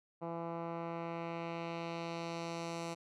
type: tone with low-pass filter sweep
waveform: 10% pulse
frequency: 167.8 Hz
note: E3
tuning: 31 cents sharp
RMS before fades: -41 dBFS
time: 0.21-2.95 s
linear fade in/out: 20 ms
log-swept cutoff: 970 to 8100 Hz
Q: 1.1
effects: none